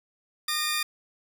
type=tone cluster; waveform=sawtooth; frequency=1216 / 1849 / 2433 / 3591 / 4763 Hz; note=D#6 / A#6 / D#7 / A7 / D8; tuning=-40 / -15 / -39 / +35 / +24 cents; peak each=-29 dBFS; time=0.48-0.83 s; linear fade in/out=5 ms; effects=none